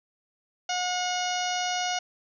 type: harmonic tone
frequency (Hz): 724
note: F#5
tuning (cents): -38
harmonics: 1 / 2 / 3 / 4 / 5 / 6 / 7 / 8 / 9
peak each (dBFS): -29 / -35 / -37 / -34 / -40 / -40 / -39 / -36 / -41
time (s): 0.69-1.99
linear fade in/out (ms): 5
effects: none